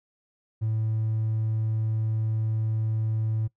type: tone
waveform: triangle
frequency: 110 Hz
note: A2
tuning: in tune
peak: -21 dBFS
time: 0.61-3.48 s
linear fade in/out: 20 ms
effects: noise-tail reverb RT60 0.1 s tail -21 dB re dry + tanh soft clip ceiling -18 dBFS